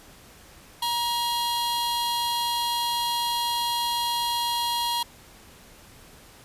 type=tone cluster; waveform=45% pulse; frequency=948 / 3300 / 4163 Hz; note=A#5 / G#7 / C8; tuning=+29 / -12 / -10 cents; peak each=-26 / -30 / -31 dBFS; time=0.82-5.03 s; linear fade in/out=5 ms; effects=pink hiss -50 dBFS RMS until 6.44 s + resampled to 32000 Hz